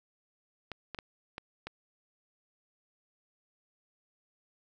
clicks, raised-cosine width 0.3 ms, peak -23 dBFS, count 5, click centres 0.717 / 0.947 / 0.988 / 1.381 / 1.67 s, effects none

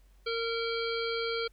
harmonic tone, 460 Hz, A#4, 23 cents flat, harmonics 1 / 3 / 5 / 7 / 9 / 10, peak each -32 / -37 / -39 / -40 / -42 / -42 dBFS, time 0.26-1.48 s, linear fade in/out 10 ms, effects added 47 Hz sine -57 dBFS peak until 1.52 s + pink hiss -70 dBFS RMS until 1.52 s

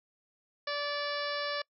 harmonic tone with a mistuned harmonic, 580 Hz, D5, 22 cents flat, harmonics 1 / 2 / 3 / 4 / 5 / 6 / 7 / 8 / 9, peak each -36 / -38 / -38 / -44 / -46 / -45 / -44 / -43 / -44 dBFS, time 0.67-1.62 s, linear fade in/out 5 ms, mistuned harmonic 9, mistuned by +29 cents, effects noise-tail reverb RT60 0.1 s tail -26 dB re dry

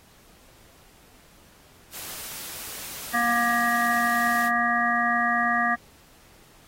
white noise, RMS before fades -37 dBFS, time 1.91-4.51 s, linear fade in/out 50 ms
harmonic tone, 237.3 Hz, A#3, 31 cents sharp, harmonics 1 / 3 / 5 / 7 / 8, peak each -30 / -26 / -26 / -27 / -26 dBFS, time 3.13-5.76 s, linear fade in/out 20 ms
effects pink hiss -55 dBFS RMS until 6.67 s + AAC 48 kbps

